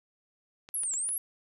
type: clicks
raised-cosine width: 0.2 ms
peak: -30 dBFS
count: 4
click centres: 0.689 / 0.835 / 0.937 / 1.09 s
type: linear two-way sweep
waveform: sine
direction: down then up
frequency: 11460 to 7170 to 11460 Hz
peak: -29 dBFS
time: 0.74-1.18 s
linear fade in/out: 2 ms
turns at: 0.94 s
effects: none